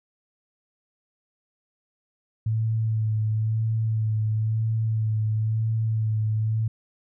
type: tone with vibrato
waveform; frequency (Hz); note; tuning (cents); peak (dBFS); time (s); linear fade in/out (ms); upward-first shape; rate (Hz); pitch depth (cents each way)
sine; 110; A2; 0; -21; 2.46-6.68; 5; sine; 0.99; 25
effects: none